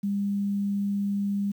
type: tone with quantisation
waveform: sine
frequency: 200.8 Hz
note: G3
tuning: 42 cents sharp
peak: -24 dBFS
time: 0.03-1.52 s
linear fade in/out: 10 ms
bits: 9
effects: none